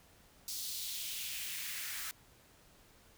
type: noise with high-pass filter sweep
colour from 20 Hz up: white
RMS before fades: -41 dBFS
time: 0.48-2.11 s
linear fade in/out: 0 ms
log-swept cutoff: 4700 to 1500 Hz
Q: 2
effects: pink hiss -63 dBFS RMS until 3.17 s